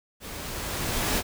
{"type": "noise with level ramp", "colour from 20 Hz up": "pink", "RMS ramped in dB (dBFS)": [-39, -24], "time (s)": [0.2, 1.23], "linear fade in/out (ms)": 50, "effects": []}